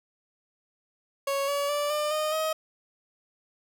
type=tone with pitch steps; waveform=30% pulse; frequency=554 / 568.6 / 583.6 / 598.9 / 614.7 / 630.9 Hz; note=C#5 / C#5 / D5 / D5 / D#5 / D#5; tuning=-1 / +44 / -11 / +34 / -21 / +24 cents; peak=-23 dBFS; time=1.27-2.53 s; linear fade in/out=5 ms; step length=210 ms; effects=none